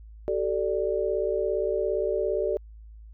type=chord; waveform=sine; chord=G suspended second; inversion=none; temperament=equal with one note detuned; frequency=382.6 / 440 / 587.3 Hz; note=G4 / A4 / D5; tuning=-42 / 0 / 0 cents; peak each=-28 dBFS; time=0.28-2.57 s; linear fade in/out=0 ms; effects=added 54 Hz sine -43 dBFS peak until 3.13 s